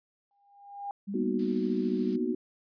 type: tone with exponential growth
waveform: sine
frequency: 806 Hz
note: G5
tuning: 48 cents sharp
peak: -31 dBFS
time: 0.31-0.91 s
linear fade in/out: 1 ms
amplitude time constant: 130 ms
type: tone with pitch glide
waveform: sine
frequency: 199.1 to 195.68 Hz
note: G3 to G3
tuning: +27 to -3 cents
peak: -32 dBFS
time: 1.07-2.18 s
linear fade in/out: 20 ms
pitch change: -30 cents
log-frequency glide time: 1.25-1.63 s
type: chord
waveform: sine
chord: B major seventh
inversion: third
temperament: equal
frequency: 233.1 / 246.9 / 311.1 / 370 Hz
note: A#3 / B3 / D#4 / F#4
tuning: 0 / 0 / 0 / 0 cents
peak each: -34 / -31 / -34 / -32 dBFS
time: 1.14-2.35 s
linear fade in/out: 5 ms
type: noise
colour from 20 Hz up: blue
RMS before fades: -46 dBFS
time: 1.39-2.16 s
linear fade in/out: 2 ms
effects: resampled to 11025 Hz